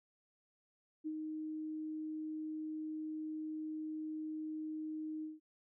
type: tone with ADSR envelope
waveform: sine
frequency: 311.1 Hz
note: D#4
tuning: in tune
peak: -36 dBFS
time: 1.04-5.4 s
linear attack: 28 ms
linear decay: 56 ms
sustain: -3 dB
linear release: 170 ms
effects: none